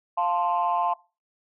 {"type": "chord", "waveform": "sine", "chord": "F major", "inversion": "none", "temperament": "equal", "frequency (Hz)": [698.5, 880, 1046.5], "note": ["F5", "A5", "C6"], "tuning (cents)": [0, 0, 0], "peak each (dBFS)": -25, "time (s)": [0.17, 0.94], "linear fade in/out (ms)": 10, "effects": ["noise-tail reverb RT60 0.3 s tail -21 dB re dry", "tanh soft clip ceiling -15 dBFS"]}